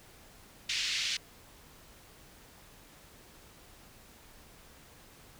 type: band-pass noise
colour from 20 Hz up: pink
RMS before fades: -33 dBFS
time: 0.69-1.17 s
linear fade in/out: 5 ms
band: 2300 to 5700 Hz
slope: 24 dB/octave
effects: pink hiss -56 dBFS RMS until 5.39 s